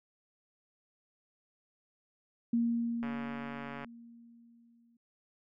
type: tone with exponential decay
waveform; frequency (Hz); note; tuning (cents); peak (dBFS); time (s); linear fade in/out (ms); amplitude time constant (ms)
sine; 233.9; A#3; +6; -25; 2.53-4.97; 5; 530
type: click train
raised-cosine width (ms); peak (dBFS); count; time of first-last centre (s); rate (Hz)
0.5; -28; 116; 3.03-3.846; 141
effects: none